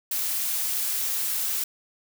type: noise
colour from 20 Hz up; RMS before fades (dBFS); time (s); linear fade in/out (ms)
blue; -27; 0.11-1.64; 5
effects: none

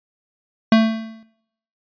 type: tone with exponential decay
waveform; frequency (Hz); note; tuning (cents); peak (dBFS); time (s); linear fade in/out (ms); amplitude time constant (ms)
square; 222.7; A3; +21; -8; 0.72-1.23; 2; 110
effects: noise-tail reverb RT60 0.8 s tail -18 dB re dry + resampled to 11025 Hz

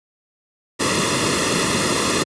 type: noise with comb filter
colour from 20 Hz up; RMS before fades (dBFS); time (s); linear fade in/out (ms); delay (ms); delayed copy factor
pink; -19; 0.79-2.24; 20; 1.3; -0.75
effects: high-pass 100 Hz 12 dB/octave + resampled to 22050 Hz

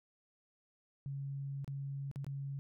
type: tone with dropouts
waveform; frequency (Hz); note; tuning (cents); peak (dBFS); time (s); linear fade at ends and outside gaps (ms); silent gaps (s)
sine; 138.59; C#3; 0; -38; 1.06-2.59; 0; 1.645-1.678 / 2.114-2.159 / 2.245-2.266
effects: none

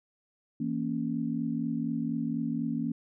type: chord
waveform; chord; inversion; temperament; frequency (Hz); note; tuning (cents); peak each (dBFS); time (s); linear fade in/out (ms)
sine; A# diminished; second; equal; 164.81 / 233.1 / 277.2; E3 / A#3 / C#4; 0 / 0 / 0; -35 / -31 / -33; 0.6-2.92; 5
effects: none

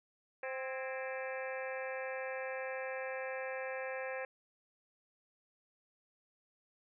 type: harmonic tone with a mistuned harmonic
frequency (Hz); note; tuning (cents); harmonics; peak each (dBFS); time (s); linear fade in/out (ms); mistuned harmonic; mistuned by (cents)
261.6; C4; 0; 2 / 3 / 4 / 5 / 6 / 7 / 8 / 9 / 10; -40 / -47 / -51 / -55 / -47 / -48 / -53 / -49 / -53; 0.43-4.25; 2; 6; +80
effects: none

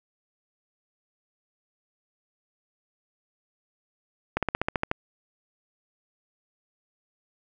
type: slowing click train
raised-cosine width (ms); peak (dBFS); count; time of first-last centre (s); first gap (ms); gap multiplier
0.5; -9; 9; 4.37-4.914; 57; 1.05
effects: none

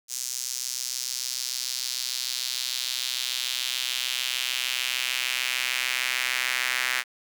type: tone with high-pass filter sweep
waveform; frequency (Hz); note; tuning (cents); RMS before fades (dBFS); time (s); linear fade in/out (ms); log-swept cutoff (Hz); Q
sawtooth; 126.7; B2; +45; -29; 0.08-7.04; 50; 6300 to 1900; 2.1
effects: none

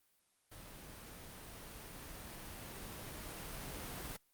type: noise with level ramp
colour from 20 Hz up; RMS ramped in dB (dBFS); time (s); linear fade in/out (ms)
pink; -53 to -44; 0.51-4.17; 10
effects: white hiss -75 dBFS RMS until 4.33 s + Opus 32 kbps

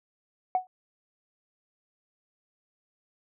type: tone with exponential decay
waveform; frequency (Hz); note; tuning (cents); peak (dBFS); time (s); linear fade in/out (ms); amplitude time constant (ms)
sine; 740; F#5; 0; -17; 0.55-0.67; 1; 25
effects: tanh soft clip ceiling -16 dBFS

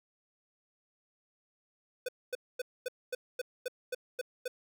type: tone bursts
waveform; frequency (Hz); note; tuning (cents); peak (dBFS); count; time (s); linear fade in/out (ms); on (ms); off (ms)
square; 502; B4; +28; -33; 10; 2.06-4.48; 5; 26; 240
effects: none

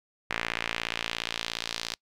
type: tone with band-pass filter sweep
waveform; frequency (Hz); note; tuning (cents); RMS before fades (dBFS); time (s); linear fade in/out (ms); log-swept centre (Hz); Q
sawtooth; 57.1; A#1; -35; -34; 0.3-1.95; 5; 2100 to 4500; 1.7
effects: noise-tail reverb RT60 0.1 s tail -26 dB re dry

